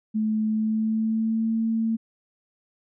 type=tone with pitch glide; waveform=sine; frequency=216.7 to 224.7 Hz; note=A3 to A3; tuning=-26 to +37 cents; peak=-21 dBFS; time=0.14-1.97 s; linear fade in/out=20 ms; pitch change=+63 cents; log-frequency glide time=0.47-1.52 s; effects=none